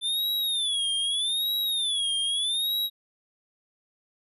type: tone with vibrato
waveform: square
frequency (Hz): 3520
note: A7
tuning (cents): 0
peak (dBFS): -25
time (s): 0.01-2.9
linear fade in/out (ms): 50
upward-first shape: sine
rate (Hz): 0.81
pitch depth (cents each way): 160
effects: resampled to 32000 Hz